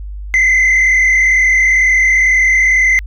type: tone with frequency modulation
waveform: sine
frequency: 2054 Hz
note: C7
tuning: 33 cents flat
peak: -5 dBFS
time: 0.34-2.99 s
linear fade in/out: 0 ms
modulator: 37.9 Hz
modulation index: 1.5
effects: tanh soft clip ceiling -7 dBFS + added 50 Hz sine -23 dBFS peak until 3.06 s